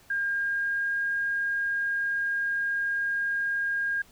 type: tone with pitch glide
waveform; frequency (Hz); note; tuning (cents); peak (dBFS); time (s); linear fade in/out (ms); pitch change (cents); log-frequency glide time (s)
sine; 1610 to 1619.3; G6 to G#6; +46 to -44; -25; 0.1-4.02; 5; +10; 0.2-0.98
effects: pink hiss -57 dBFS RMS until 4.11 s